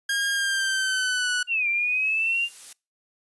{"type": "tone with pitch glide", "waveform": "sawtooth", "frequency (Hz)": [1621, 1477.9], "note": ["G#6", "F#6"], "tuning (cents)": [-42, -2], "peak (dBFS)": -19, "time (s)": [0.09, 1.43], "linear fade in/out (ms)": 5, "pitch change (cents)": -160, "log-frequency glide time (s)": [0.32, 1.3]}
{"type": "noise with exponential growth", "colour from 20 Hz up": "blue", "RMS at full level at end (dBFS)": -38, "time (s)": [0.98, 2.73], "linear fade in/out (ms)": 5, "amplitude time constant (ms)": 380}
{"type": "linear two-way sweep", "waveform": "sine", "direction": "down then up", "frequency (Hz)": [2827, 2349, 2808], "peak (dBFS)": -21, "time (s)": [1.47, 2.49], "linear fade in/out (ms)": 50, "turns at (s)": 1.68}
{"effects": ["noise-tail reverb RT60 0.3 s tail -26 dB re dry", "resampled to 24000 Hz"]}